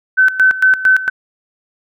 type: tone with tremolo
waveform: sine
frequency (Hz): 1524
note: G6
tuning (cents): -49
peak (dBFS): -6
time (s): 0.17-1.1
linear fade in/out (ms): 20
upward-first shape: square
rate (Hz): 4.4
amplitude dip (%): 80
effects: none